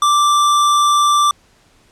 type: tone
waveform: square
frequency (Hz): 1174.7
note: D6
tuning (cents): 0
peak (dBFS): -11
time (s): 0.02-1.31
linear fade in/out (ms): 2
effects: pink hiss -53 dBFS RMS until 1.91 s + low-pass 9000 Hz 12 dB/octave